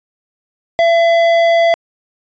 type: tone with hard clipping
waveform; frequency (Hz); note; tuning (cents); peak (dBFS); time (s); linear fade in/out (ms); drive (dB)
triangle; 673; E5; +36; -10; 0.79-1.74; 0; 14
effects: resampled to 16000 Hz